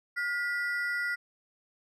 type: ring-modulated tone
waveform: triangle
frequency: 1695 Hz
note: G#6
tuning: 35 cents sharp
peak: -24 dBFS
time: 0.16-1.16 s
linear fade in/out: 20 ms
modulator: 267 Hz
effects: none